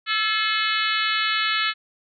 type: harmonic tone with a mistuned harmonic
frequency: 430 Hz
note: A4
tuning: 40 cents flat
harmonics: 3 / 4 / 5 / 6 / 7 / 8 / 9 / 10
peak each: -26 / -27 / -28 / -29 / -29 / -30 / -31 / -31 dBFS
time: 0.06-1.74 s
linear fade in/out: 50 ms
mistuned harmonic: 3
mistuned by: +44 cents
effects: none